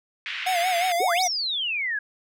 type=band-pass noise; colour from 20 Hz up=pink; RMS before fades=-32 dBFS; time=0.26-0.92 s; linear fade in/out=0 ms; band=1800 to 3200 Hz; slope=24 dB/octave
type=tone with vibrato; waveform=square; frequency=715 Hz; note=F5; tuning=41 cents sharp; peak=-22 dBFS; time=0.46-1.28 s; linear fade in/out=10 ms; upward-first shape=sine; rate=5.6 Hz; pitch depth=88 cents each way
type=exponential two-way sweep; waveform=sine; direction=up then down; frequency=355.5 to 6100 to 1617 Hz; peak=-24 dBFS; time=1-1.99 s; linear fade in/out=5 ms; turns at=1.24 s
effects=none